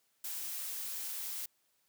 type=noise; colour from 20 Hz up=blue; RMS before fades=-40 dBFS; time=0.24-1.46 s; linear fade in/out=5 ms; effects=white hiss -75 dBFS RMS until 1.88 s + high-pass 100 Hz 12 dB/octave